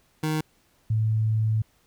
25% pulse / sine tone pair in turn, 155.56 / 109.69 Hz, D#3 / A2, 0 / -5 cents, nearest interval tritone, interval 605 cents, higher first, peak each -20 dBFS, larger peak neither, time 0.23-0.41 / 0.9-1.62 s, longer second, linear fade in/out 5 ms, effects pink hiss -64 dBFS RMS until 1.86 s

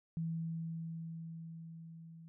sine tone with level ramp, 164.1 Hz, E3, 8 cents flat, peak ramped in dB -34 to -51 dBFS, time 0.17-2.28 s, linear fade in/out 0 ms, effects none

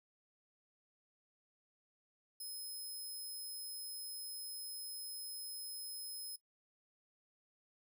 5% pulse tone, 5130 Hz, E8, 48 cents flat, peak -38 dBFS, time 2.4-6.36 s, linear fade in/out 5 ms, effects noise-tail reverb RT60 0.1 s tail -17 dB re dry

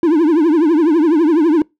triangle tone with vibrato, 319 Hz, D#4, 43 cents sharp, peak -7 dBFS, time 0.03-1.62 s, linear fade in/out 2 ms, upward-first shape triangle, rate 12 Hz, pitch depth 190 cents each way, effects noise-tail reverb RT60 0.2 s tail -25 dB re dry

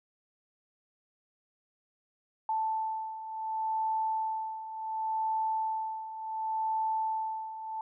sine beating tone pair, 880 / 880.69 Hz, A5 / A5, 0 / +1 cents, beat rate 0.69 Hz, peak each -36 / -31 dBFS, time 2.49-7.81 s, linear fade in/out 2 ms, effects none

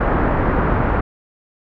pink low-pass noise, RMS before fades -17 dBFS, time 0-1.01 s, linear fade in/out 10 ms, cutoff 1600 Hz, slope 24 dB/octave, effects none

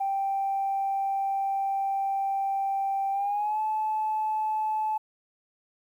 sine tone with pitch glide, 784 to 864.9 Hz, G5 to A5, 0 to -30 cents, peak -24 dBFS, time 0-4.98 s, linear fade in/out 10 ms, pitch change +170 cents, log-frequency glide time 3.12-3.6 s, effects tanh soft clip ceiling -20 dBFS + 10-bit

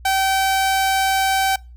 sawtooth tone, 771 Hz, G5, 29 cents flat, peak -12 dBFS, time 0.05-1.56 s, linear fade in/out 5 ms, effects noise-tail reverb RT60 0.3 s tail -25 dB re dry + added 60 Hz sine -38 dBFS peak until 1.76 s

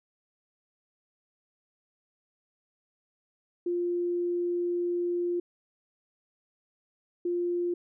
sine tone pair in turn, 350 / 350 Hz, F4 / F4, +4 / +4 cents, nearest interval unison, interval 0 cents, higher neither, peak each -26 dBFS, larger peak neither, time 3.66-5.4 / 7.25-7.74 s, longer first, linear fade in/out 5 ms, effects none

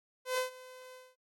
sawtooth tone with ADSR envelope, 510 Hz, C5, 44 cents flat, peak -24 dBFS, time 0.25-1.16 s, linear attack 120 ms, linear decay 130 ms, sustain -21 dB, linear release 220 ms, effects AAC 64 kbps

